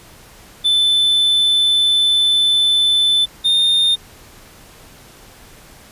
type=tone pair in turn; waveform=triangle; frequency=3520 / 3642 Hz; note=A7 / A#7; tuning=0 / -41 cents; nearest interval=minor second; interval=59 cents; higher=second; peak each=-10 dBFS; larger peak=neither; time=0.64-3.26 / 3.44-3.96 s; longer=first; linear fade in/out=20 ms; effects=pink hiss -43 dBFS RMS until 5.91 s + resampled to 32000 Hz